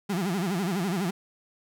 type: tone with vibrato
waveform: 35% pulse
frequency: 184.9 Hz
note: F#3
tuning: 1 cent flat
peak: -24 dBFS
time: 0.09-1.11 s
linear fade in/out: 10 ms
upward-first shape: sine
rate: 12 Hz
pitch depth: 190 cents each way
effects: none